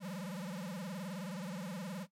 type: tone with vibrato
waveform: square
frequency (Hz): 185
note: F#3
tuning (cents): 0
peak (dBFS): -40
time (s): 0-2.07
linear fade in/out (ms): 50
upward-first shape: sine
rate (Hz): 19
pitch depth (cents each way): 190
effects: noise-tail reverb RT60 0.1 s tail -17 dB re dry + MP3 64 kbps